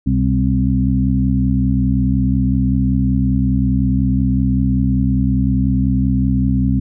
harmonic tone with a mistuned harmonic, 65.41 Hz, C2, in tune, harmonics 1 / 2 / 3 / 4, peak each -18 / -18 / -18 / -18 dBFS, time 0.06-6.8 s, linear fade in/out 10 ms, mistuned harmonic 2, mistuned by -65 cents, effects none

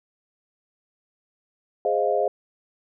sine chord, F minor seventh, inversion first, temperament equal, 415.3 / 523.3 / 622.3 / 698.5 Hz, Ab4 / C5 / Eb5 / F5, 0 / 0 / 0 / 0 cents, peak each -25 dBFS, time 1.85-2.28 s, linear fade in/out 2 ms, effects none

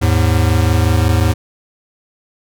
square tone pair together, 80.8 / 106.34 Hz, E2 / G#2, -34 / +41 cents, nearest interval perfect fourth, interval 475 cents, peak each -14 dBFS, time 0.01-1.34 s, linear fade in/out 20 ms, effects none

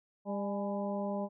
harmonic tone with a mistuned harmonic, 200.4 Hz, G3, 38 cents sharp, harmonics 1 / 2 / 3 / 4 / 5, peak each -35 / -42 / -37 / -42 / -46 dBFS, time 0.25-1.29 s, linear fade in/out 50 ms, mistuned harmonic 4, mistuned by +60 cents, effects none

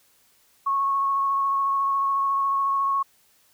sine tone with vibrato, 1100 Hz, C#6, 14 cents flat, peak -20 dBFS, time 0.66-3.03 s, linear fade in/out 10 ms, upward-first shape sine, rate 14 Hz, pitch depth 12 cents each way, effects white hiss -61 dBFS RMS until 3.53 s

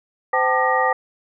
sine tone cluster, 515 / 771 / 880 / 1199 / 1891 Hz, C5 / G5 / A5 / D6 / A#6, -28 / -29 / 0 / +36 / +24 cents, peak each -22 dBFS, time 0.33-0.93 s, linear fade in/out 5 ms, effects none

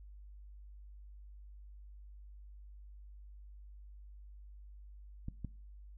clicks, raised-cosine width 5 ms, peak -28 dBFS, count 2, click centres 5.284 / 5.447 s, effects noise-tail reverb RT60 0.4 s tail -20 dB re dry + added 50 Hz sine -50 dBFS peak until 5.97 s

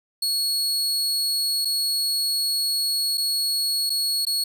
40% pulse tone with dropouts, 4350 Hz, C#8, 33 cents flat, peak -20 dBFS, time 0.22-4.44 s, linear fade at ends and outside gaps 5 ms, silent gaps 1.649-1.653 / 3.174-3.178 / 3.896-3.901 / 4.252-4.267 s, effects none

